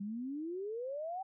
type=exponential sweep; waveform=sine; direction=up; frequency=194.1 to 784 Hz; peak=-37 dBFS; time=0-1.23 s; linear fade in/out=10 ms; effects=none